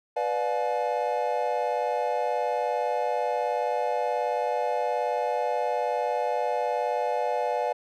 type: chord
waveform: triangle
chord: B diminished seventh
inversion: none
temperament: just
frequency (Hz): 493.9 / 592.7 / 711.2 / 853.4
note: B4 / D5 / F5 / Ab5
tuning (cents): 0 / +16 / +31 / +47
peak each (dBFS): -28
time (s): 0.16-7.73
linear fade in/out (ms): 10
effects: none